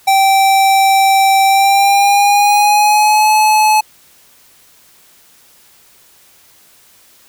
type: tone with pitch glide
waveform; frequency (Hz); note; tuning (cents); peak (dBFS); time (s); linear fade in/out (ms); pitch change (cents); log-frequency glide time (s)
square; 778 to 858.3; G5 to A5; -13 to -43; -8; 0.07-3.81; 10; +170; 1.45-3.3
effects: white hiss -47 dBFS RMS until 7.28 s